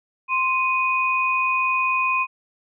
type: tone pair together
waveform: sine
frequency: 1046.5 / 2489 Hz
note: C6 / D#7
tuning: 0 / 0 cents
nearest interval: octave + minor third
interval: 1500 cents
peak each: -21 / -21 dBFS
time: 0.28-2.27 s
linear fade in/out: 50 ms
effects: none